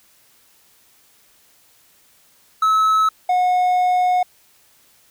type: tone pair in turn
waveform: triangle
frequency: 1295 / 726.8 Hz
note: E6 / F#5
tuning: -31 / -31 cents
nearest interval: minor seventh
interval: 1000 cents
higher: first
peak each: -11 / -12 dBFS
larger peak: first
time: 2.62-3.09 / 3.29-4.23 s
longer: second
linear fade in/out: 5 ms
effects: white hiss -55 dBFS RMS until 5.1 s